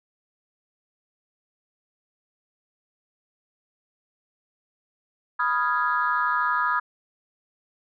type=chord; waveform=sine; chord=F half-diminished seventh; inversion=second; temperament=equal; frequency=987.8 / 1244.5 / 1396.9 / 1661.2 Hz; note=Cb6 / Eb6 / F6 / Ab6; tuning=0 / 0 / 0 / 0 cents; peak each=-26 / -24 / -28 / -27 dBFS; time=5.39-6.8 s; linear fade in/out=10 ms; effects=tanh soft clip ceiling -11 dBFS